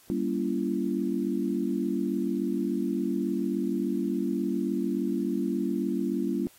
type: chord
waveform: sine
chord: G diminished seventh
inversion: none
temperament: just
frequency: 196 / 235.2 / 282.2 / 338.7 Hz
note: G3 / Bb3 / Db4 / Fb4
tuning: 0 / +16 / +31 / +47 cents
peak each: -31 dBFS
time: 0.1-6.47 s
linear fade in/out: 0 ms
effects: white hiss -57 dBFS RMS until 6.58 s + AAC 48 kbps